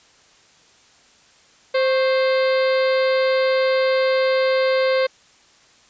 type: harmonic tone with a mistuned harmonic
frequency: 523.3 Hz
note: C5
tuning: in tune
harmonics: 1 / 2 / 3 / 4 / 5 / 6 / 7 / 8 / 9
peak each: -16 / -28 / -29 / -28 / -35 / -38 / -35 / -34 / -37 dBFS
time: 1.74-5.07 s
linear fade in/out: 10 ms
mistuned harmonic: 2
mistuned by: +69 cents
effects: white hiss -53 dBFS RMS until 5.89 s + resampled to 16000 Hz